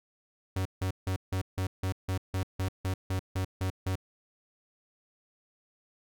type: tone bursts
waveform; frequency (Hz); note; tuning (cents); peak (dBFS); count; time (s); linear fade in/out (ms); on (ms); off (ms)
45% pulse; 93.8; F#2; +24; -28; 14; 0.56-3.956; 5; 94; 160
effects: none